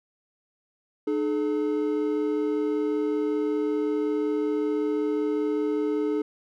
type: tone pair together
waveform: triangle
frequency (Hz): 302.5 / 427.8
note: D#4 / A4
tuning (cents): -49 / -49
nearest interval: tritone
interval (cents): 600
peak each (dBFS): -24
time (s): 1.07-6.22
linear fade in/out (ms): 5
effects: none